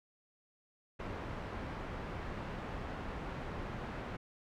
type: low-pass noise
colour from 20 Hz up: pink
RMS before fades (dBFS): -42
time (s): 0.99-4.17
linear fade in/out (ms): 10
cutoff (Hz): 1800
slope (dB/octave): 12
effects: none